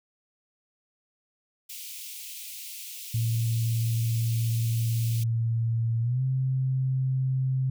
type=high-pass noise; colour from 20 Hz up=white; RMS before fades=-40 dBFS; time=1.69-5.24 s; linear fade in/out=10 ms; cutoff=2300 Hz; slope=48 dB/octave
type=tone with pitch glide; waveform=sine; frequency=114.8 to 131.11 Hz; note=A#2 to C3; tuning=-26 to +4 cents; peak=-23 dBFS; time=3.14-7.7 s; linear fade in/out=5 ms; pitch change=+230 cents; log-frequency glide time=6.01-6.22 s
effects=none